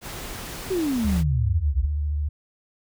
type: noise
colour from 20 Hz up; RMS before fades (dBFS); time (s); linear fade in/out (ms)
pink; -35; 0.01-1.24; 50
type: exponential sweep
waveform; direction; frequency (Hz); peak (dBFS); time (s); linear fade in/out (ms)
sine; down; 392.2 to 53.6; -21; 0.7-1.86; 10
type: tone with vibrato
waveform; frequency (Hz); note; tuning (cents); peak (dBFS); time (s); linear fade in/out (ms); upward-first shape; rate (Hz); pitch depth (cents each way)
sine; 73.8; D2; +9; -22; 1.04-2.29; 10; triangle; 14; 38
effects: none